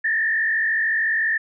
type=tone with frequency modulation; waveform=sine; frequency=1800 Hz; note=A6; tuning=39 cents sharp; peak=-18 dBFS; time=0.04-1.38 s; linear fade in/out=10 ms; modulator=47 Hz; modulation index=1.4; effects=none